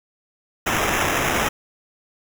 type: noise with sample-and-hold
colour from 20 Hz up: white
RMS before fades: -21 dBFS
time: 0.66-1.49 s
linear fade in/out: 10 ms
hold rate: 4410 Hz
effects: none